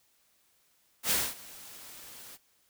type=noise with ADSR envelope; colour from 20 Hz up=white; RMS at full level=-26 dBFS; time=1.03-2.38 s; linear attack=82 ms; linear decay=230 ms; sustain=-22 dB; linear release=38 ms; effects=white hiss -69 dBFS RMS until 2.69 s